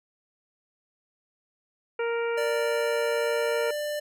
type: harmonic tone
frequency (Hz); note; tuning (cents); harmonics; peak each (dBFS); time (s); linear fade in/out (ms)
466.2; A#4; 0; 1 / 2 / 3 / 4 / 5 / 6; -26 / -36 / -35 / -42 / -38 / -45; 1.99-3.71; 5
type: tone with pitch glide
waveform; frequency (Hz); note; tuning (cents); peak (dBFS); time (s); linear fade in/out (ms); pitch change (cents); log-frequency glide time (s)
square; 587.3 to 593.8; D5 to D5; 0 to +19; -29; 2.37-4; 10; +19; 3.11-3.84
effects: none